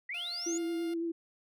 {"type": "linear sweep", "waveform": "sine", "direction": "up", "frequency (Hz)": [1880, 7010], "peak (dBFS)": -35, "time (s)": [0.09, 0.58], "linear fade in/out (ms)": 5}
{"type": "tone with pitch glide", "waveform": "10% pulse", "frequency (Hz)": [698.5, 704.2], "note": ["F5", "F5"], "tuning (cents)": [0, 14], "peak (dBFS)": -38, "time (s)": [0.14, 0.94], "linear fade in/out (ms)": 5, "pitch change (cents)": 14, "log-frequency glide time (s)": [0.31, 0.59]}
{"type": "tone with vibrato", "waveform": "sine", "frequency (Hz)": 334.7, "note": "E4", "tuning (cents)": 26, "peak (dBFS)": -31, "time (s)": [0.46, 1.12], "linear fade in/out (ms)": 10, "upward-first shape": "triangle", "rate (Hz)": 9, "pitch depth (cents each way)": 26}
{"effects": []}